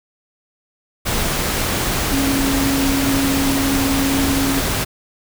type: tone in noise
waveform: sine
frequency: 273.3 Hz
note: C#4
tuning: 24 cents flat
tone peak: -17 dBFS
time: 2.11-4.61 s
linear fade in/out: 20 ms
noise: pink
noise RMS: -20 dBFS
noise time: 1.05-4.85 s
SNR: 0 dB
effects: none